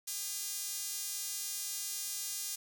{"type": "tone with high-pass filter", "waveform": "sawtooth", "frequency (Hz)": 405.1, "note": "G#4", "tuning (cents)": -43, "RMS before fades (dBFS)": -39, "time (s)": [0.07, 2.56], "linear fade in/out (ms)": 10, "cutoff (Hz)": 6500, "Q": 1.1, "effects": ["10-bit"]}